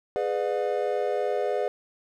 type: chord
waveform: triangle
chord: G# diminished seventh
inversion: none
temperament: just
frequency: 415.3 / 498.4 / 598 / 717.6 Hz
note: G#4 / B4 / D5 / F5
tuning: 0 / +16 / +31 / +47 cents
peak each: -27 / -27 / -28 / -30 dBFS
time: 0.16-1.68 s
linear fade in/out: 0 ms
effects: none